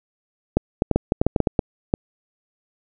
clicks, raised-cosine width 2 ms, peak -3 dBFS, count 12, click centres 0.57 / 0.821 / 0.913 / 0.96 / 1.121 / 1.215 / 1.266 / 1.362 / 1.403 / 1.472 / 1.592 / 1.939 s, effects none

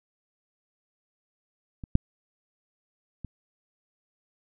clicks, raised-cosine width 5 ms, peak -25 / -6 / -24 dBFS, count 3, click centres 1.838 / 1.954 / 3.247 s, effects none

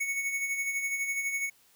square tone with tremolo, 2217 Hz, C#7, in tune, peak -28 dBFS, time 0-1.5 s, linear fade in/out 10 ms, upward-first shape sine, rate 12 Hz, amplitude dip 50%, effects white hiss -63 dBFS RMS until 1.75 s

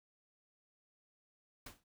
pink noise with exponential decay, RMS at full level -45 dBFS, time 1.66-1.84 s, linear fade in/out 5 ms, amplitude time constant 37 ms, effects none

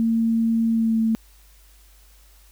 sine tone with pitch glide, 227.3 to 223.5 Hz, A#3 to A3, -43 to +27 cents, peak -17 dBFS, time 0-1.15 s, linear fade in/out 0 ms, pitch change -30 cents, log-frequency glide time 0.69-1.02 s, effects added 50 Hz sine -50 dBFS peak until 2.51 s + white hiss -56 dBFS RMS until 2.51 s

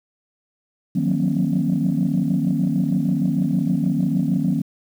sine tone cluster, 155.6 / 179.9 / 186.4 / 234.5 / 270.5 Hz, D#3 / F#3 / F#3 / A#3 / C#4, 0 / -48 / +13 / +11 / -42 cents, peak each -23 dBFS, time 0.95-4.62 s, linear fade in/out 10 ms, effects tanh soft clip ceiling -10 dBFS + 8-bit

